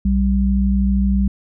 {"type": "tone pair together", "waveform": "sine", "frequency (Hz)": [61.08, 196], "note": ["B1", "G3"], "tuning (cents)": [-18, 0], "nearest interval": "octave + minor sixth", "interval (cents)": 2018, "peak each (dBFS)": -16, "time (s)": [0.05, 1.28], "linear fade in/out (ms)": 5, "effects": []}